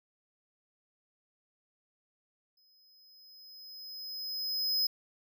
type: tone with exponential growth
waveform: square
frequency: 5070 Hz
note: D#8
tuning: 32 cents sharp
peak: -26 dBFS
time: 2.57-4.87 s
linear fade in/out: 5 ms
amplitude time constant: 500 ms
effects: none